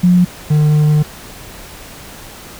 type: tone pair in turn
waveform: sine / triangle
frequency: 178.9 / 150.92 Hz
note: F3 / D3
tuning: +42 / +48 cents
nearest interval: minor third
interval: 294 cents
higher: first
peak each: -6 dBFS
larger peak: neither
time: 0.03-0.25 / 0.5-1.03 s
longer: second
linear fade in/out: 10 ms
effects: pink hiss -34 dBFS RMS until 2.59 s